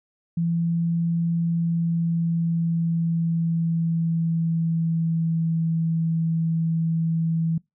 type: tone with pitch glide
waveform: sine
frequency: 168.2 to 163.6 Hz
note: E3 to E3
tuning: +35 to -13 cents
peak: -20 dBFS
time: 0.37-7.58 s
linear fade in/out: 5 ms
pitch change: -48 cents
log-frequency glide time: 1.31-5.66 s
effects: noise-tail reverb RT60 0.2 s tail -25 dB re dry